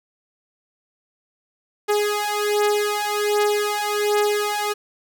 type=beating tone pair; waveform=sawtooth; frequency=415.3 / 416.6 Hz; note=G#4 / G#4; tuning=0 / +5 cents; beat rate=1.3 Hz; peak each=-18 dBFS; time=1.88-4.74 s; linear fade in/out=20 ms; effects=none